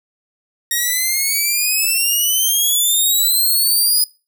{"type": "exponential sweep", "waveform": "5% pulse", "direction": "up", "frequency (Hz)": [1864.7, 5010], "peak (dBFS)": -6, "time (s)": [0.71, 4.04], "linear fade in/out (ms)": 2, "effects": ["noise-tail reverb RT60 0.3 s tail -22 dB re dry"]}